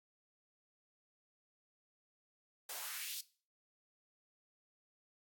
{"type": "noise with high-pass filter sweep", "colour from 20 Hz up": "white", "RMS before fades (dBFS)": -44, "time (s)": [2.69, 3.21], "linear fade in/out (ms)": 5, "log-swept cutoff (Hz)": [500, 4500], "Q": 1.7, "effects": ["noise-tail reverb RT60 0.4 s tail -19 dB re dry", "AAC 64 kbps"]}